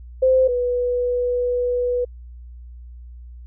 sine tone pair in turn, 519 / 491.6 Hz, C5 / B4, -14 / -8 cents, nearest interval minor second, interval 94 cents, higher first, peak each -12 / -18 dBFS, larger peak first, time 0.22-0.48 / 0.48-2.05 s, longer second, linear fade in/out 10 ms, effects added 60 Hz sine -36 dBFS peak until 3.46 s

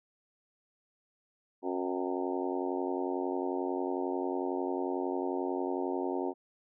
harmonic tone with a mistuned harmonic, 91.1 Hz, F#2, 26 cents flat, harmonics 3 / 4 / 5 / 6 / 7 / 8 / 9 / 10, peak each -36 / -34 / -40 / -43 / -42 / -42 / -44 / -42 dBFS, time 1.62-6.34 s, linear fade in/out 50 ms, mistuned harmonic 8, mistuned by +43 cents, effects none

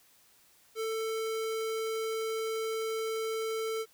square tone, 444.2 Hz, A4, 16 cents sharp, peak -32 dBFS, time 0.75-3.86 s, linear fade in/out 50 ms, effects white hiss -63 dBFS RMS until 3.93 s

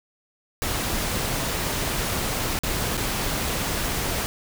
pink noise with dropouts, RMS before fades -26 dBFS, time 0.62-4.26 s, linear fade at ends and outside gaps 0 ms, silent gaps 2.589-2.635 / 2.97-2.976 s, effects none

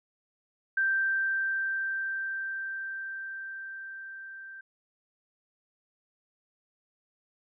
sine tone with level ramp, 1568 Hz, G6, in tune, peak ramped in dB -23 to -42 dBFS, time 0.77-4.61 s, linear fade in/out 5 ms, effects none

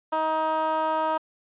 15% pulse tone with band-pass filter, 315.4 Hz, D#4, 24 cents sharp, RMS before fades -25 dBFS, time 0.12-1.18 s, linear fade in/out 10 ms, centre 920 Hz, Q 1.8, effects resampled to 8000 Hz

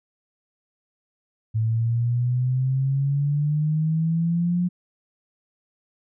sine exponential sweep, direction up, 110 to 179.3 Hz, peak -19 dBFS, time 1.54-4.69 s, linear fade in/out 20 ms, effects none

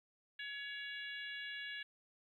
harmonic tone, 563 Hz, C#5, 27 cents sharp, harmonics 3 / 4 / 5 / 6 / 7, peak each -45 / -51 / -50 / -51 / -57 dBFS, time 0.39-1.83 s, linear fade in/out 5 ms, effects 13-bit

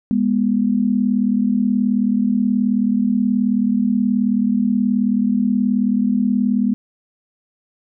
sine tone pair together, 205.7 / 244.4 Hz, G#3 / B3, -16 / -18 cents, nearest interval minor third, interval 298 cents, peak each -17 dBFS, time 0.11-6.74 s, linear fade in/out 0 ms, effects none

